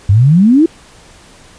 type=exponential sweep; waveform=sine; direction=up; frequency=92.5 to 343.1 Hz; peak=-4 dBFS; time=0.09-0.66 s; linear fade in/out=5 ms; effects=pink hiss -41 dBFS RMS until 1.58 s + resampled to 22050 Hz